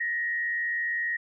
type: tone with frequency modulation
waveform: sine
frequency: 1882 Hz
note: A#6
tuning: 16 cents sharp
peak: -26 dBFS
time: 0-1.17 s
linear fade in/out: 10 ms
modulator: 95.3 Hz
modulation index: 0.58
effects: none